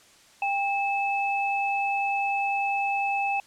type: tone pair together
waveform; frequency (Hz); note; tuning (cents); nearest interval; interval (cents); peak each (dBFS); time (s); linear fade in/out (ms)
sine; 798 / 2608; G5 / E7; +31 / -19; octave + major sixth; 2050; -25 / -28; 0.42-3.4; 2
effects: white hiss -55 dBFS RMS until 3.46 s + low-pass 8000 Hz 12 dB/octave